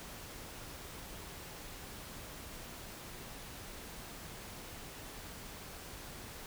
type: silence
effects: pink hiss -48 dBFS RMS until 6.46 s